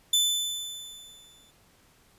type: tone with exponential decay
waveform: sawtooth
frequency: 3514 Hz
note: A7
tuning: 3 cents flat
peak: -16 dBFS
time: 0.13-1.51 s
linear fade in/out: 5 ms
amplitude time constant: 300 ms
effects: pink hiss -61 dBFS RMS until 2.18 s + resampled to 32000 Hz